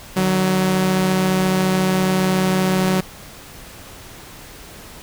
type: tone pair together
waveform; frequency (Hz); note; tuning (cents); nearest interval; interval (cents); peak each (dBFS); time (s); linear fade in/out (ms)
sawtooth; 152.35 / 186.9; D#3 / F#3; -36 / +18; major third; 354; -20 / -12; 0.16-3.01; 10
effects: pink hiss -39 dBFS RMS until 5.02 s